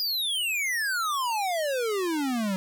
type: exponential sweep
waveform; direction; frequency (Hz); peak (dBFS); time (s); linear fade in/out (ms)
square; down; 4978 to 185; -26; 0-2.56; 0
effects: none